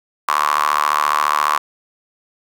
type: tone with high-pass filter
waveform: sawtooth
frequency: 74.5 Hz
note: D2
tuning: 25 cents sharp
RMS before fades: -17 dBFS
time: 0.28-1.58 s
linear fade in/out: 5 ms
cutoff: 1100 Hz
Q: 8.8
effects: none